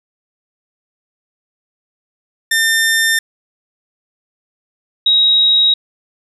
sawtooth / sine tone pair in turn, 1800 / 3807 Hz, A6 / A#7, +39 / +36 cents, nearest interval octave + minor second, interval 1297 cents, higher second, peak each -8 dBFS, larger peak neither, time 2.51-3.19 / 5.06-5.74 s, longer neither, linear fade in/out 5 ms, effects none

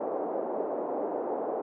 pink band-pass noise, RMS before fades -32 dBFS, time 0-1.62 s, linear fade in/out 10 ms, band 350 to 750 Hz, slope 24 dB/octave, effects none

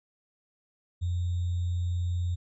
sine tone with sample-and-hold, 87.9 Hz, F2, 12 cents sharp, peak -26 dBFS, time 1.01-2.36 s, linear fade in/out 20 ms, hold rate 3675 Hz, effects resampled to 22050 Hz

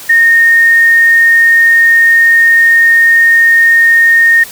sine tone, 1842 Hz, A#6, 21 cents flat, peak -3 dBFS, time 0.09-4.44 s, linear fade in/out 10 ms, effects white hiss -29 dBFS RMS until 4.51 s

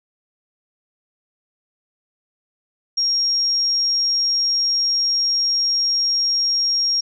sine tone, 5580 Hz, F8, 2 cents flat, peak -16 dBFS, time 2.97-7.01 s, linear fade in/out 10 ms, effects none

